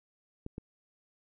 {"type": "clicks", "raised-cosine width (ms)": 3, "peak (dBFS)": -26, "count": 2, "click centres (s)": [0.464, 0.581], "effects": []}